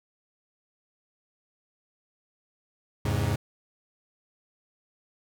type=chord; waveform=40% pulse; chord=E augmented; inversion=none; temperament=equal with one note detuned; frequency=82.41 / 103.83 / 134.18 Hz; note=E2 / G#2 / B#2; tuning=0 / 0 / +44 cents; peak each=-30 / -26 / -29 dBFS; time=3.05-3.36 s; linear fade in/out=5 ms; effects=none